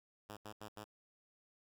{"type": "tone bursts", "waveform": "5% pulse", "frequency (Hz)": 105.8, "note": "G#2", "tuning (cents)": 33, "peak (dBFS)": -36, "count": 4, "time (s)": [0.29, 0.843], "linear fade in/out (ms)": 10, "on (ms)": 79, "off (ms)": 79, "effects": []}